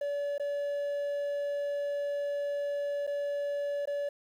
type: tone with dropouts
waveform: triangle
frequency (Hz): 573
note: D5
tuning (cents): -43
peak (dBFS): -28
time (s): 0.01-4.09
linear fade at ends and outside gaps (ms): 5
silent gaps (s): 0.381-0.397 / 3.068-3.074 / 3.856-3.873
effects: 10-bit